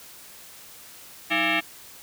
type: tone with frequency modulation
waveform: sine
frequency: 183.3 Hz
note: F#3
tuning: 16 cents flat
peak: -20 dBFS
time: 1.3-1.61 s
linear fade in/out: 20 ms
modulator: 500 Hz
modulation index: 5.8
effects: white hiss -46 dBFS RMS until 2.02 s